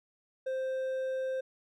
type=tone with hard clipping; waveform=triangle; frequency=523.3 Hz; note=C5; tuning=in tune; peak=-32 dBFS; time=0.46-1.41 s; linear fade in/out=10 ms; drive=7 dB; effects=none